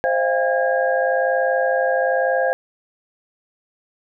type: tone cluster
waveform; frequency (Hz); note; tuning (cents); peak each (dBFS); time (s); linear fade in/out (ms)
sine; 524 / 628 / 689 / 802 / 1634; C5 / D#5 / F5 / G5 / G#6; +2 / +16 / -24 / +39 / -29; -19 / -27 / -22 / -26 / -24; 0.04-2.53; 0
effects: none